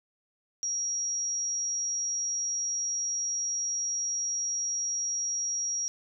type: tone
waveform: sine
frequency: 5670 Hz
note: F8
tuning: 25 cents sharp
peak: -28 dBFS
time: 0.63-5.88 s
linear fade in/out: 0 ms
effects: none